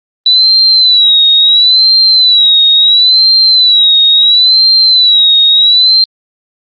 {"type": "tone with vibrato", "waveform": "sine", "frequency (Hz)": 3945, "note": "B7", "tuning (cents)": -3, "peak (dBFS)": -3, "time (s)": [0.26, 6.04], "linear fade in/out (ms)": 2, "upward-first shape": "sine", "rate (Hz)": 0.73, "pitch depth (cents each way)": 94, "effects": ["Opus 32 kbps"]}